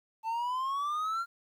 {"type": "exponential sweep", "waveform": "triangle", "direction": "up", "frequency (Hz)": [880, 1396.9], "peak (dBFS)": -28, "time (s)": [0.23, 1.26], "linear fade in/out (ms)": 50, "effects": ["11-bit"]}